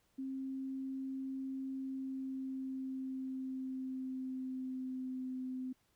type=tone with pitch glide; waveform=sine; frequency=266.2 to 257.1 Hz; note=C4 to C4; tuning=+30 to -30 cents; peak=-38 dBFS; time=0.18-5.73 s; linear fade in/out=10 ms; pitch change=-60 cents; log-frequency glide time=1.76-5.37 s; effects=pink hiss -75 dBFS RMS until 5.95 s